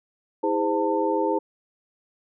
sine tone cluster, 322.5 / 409.1 / 515 / 895 Hz, E4 / G#4 / C5 / A5, -38 / -26 / -28 / +29 cents, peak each -26 dBFS, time 0.43-1.39 s, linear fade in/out 10 ms, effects none

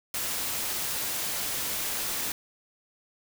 white noise, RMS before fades -31 dBFS, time 0.14-2.32 s, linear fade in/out 2 ms, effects none

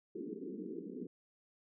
white band-pass noise, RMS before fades -44 dBFS, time 0.15-1.07 s, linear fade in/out 5 ms, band 180 to 440 Hz, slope 96 dB/octave, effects none

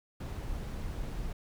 brown noise, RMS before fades -37 dBFS, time 0.2-1.33 s, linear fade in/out 5 ms, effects none

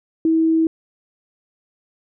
sine tone, 323.3 Hz, E4, 34 cents flat, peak -13 dBFS, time 0.25-0.67 s, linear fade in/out 2 ms, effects none

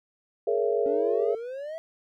sine chord, A# half-diminished seventh, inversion third, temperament just, 419.5 / 466.2 / 559.4 / 671.3 Hz, G#4 / A#4 / C#5 / E5, +17 / 0 / +16 / +31 cents, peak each -26 / -26 / -31 / -31 dBFS, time 0.47-1.35 s, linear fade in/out 5 ms
triangle exponential sweep, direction up, 277.4 to 662 Hz, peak -31 dBFS, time 0.86-1.78 s, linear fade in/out 0 ms
effects none

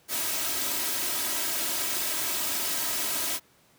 white noise with comb filter, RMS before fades -29 dBFS, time 0.08-3.4 s, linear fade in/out 50 ms, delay 3.1 ms, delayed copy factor +0.65, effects pink hiss -61 dBFS RMS until 3.78 s + high-pass 100 Hz 12 dB/octave

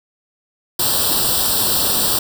white noise with comb filter, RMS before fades -17 dBFS, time 0.79-2.19 s, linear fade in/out 5 ms, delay 0.23 ms, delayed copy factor +0.9, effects none

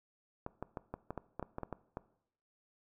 clicks, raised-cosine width 1 ms, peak -25 dBFS, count 12, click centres 0.464 / 0.626 / 0.772 / 0.94 / 1.106 / 1.177 / 1.396 / 1.427 / 1.584 / 1.633 / 1.727 / 1.971 s, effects noise-tail reverb RT60 0.7 s tail -19 dB re dry

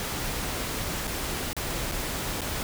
pink noise with dropouts, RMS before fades -31 dBFS, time 0-2.63 s, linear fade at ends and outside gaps 1 ms, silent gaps 1.072-1.076 / 1.531-1.566 / 1.915-1.919 / 2.409-2.416 s, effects none

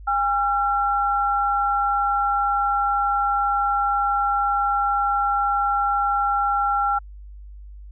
sine tone pair together, 808.6 / 1361 Hz, G#5 / F6, -46 / -45 cents, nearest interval major sixth, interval 901 cents, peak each -21 dBFS, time 0.07-6.99 s, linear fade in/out 10 ms, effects added 50 Hz sine -37 dBFS peak until 7.91 s

